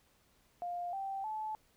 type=tone with pitch steps; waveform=sine; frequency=703 / 780 / 865.5 Hz; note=F5 / G5 / A5; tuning=+11 / -9 / -29 cents; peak=-36 dBFS; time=0.62-1.55 s; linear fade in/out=0 ms; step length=310 ms; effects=pink hiss -70 dBFS RMS until 1.76 s